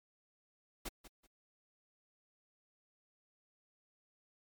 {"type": "noise with echo", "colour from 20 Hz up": "pink", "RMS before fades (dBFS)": -41, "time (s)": [0.85, 0.89], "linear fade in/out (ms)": 10, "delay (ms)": 190, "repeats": 2, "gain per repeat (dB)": -13, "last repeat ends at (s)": 1.27, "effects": ["MP3 96 kbps"]}